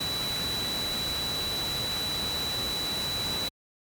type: tone in noise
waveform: sine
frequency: 3951 Hz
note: B7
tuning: in tune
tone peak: -29 dBFS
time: 0-3.49 s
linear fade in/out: 10 ms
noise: pink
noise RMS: -34 dBFS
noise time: 0-3.49 s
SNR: +2 dB
effects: high-pass 60 Hz 12 dB/octave + MP3 96 kbps